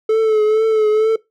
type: tone with vibrato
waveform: triangle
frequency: 434.9 Hz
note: A4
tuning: 20 cents flat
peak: -9 dBFS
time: 0.09-1.16 s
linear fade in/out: 5 ms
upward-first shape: triangle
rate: 2.2 Hz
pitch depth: 46 cents each way
effects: noise-tail reverb RT60 0.2 s tail -21 dB re dry